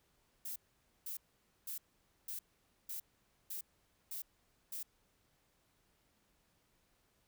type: noise bursts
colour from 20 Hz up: violet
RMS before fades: -43 dBFS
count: 8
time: 0.45-4.83 s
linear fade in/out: 5 ms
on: 110 ms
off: 500 ms
effects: pink hiss -75 dBFS RMS until 7.27 s